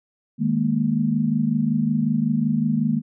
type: chord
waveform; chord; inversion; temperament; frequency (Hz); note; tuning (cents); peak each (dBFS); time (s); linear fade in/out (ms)
sine; D# suspended fourth; none; equal; 155.56 / 207.7 / 233.1; D#3 / G#3 / A#3; 0 / 0 / 0; -24 / -23 / -21; 0.38-3.02; 50
effects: none